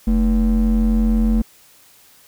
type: ring-modulated tone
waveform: triangle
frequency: 133.9 Hz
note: C3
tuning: 40 cents sharp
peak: -8 dBFS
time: 0.07-1.42 s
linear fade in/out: 5 ms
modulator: 88 Hz
effects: white hiss -50 dBFS RMS until 2.27 s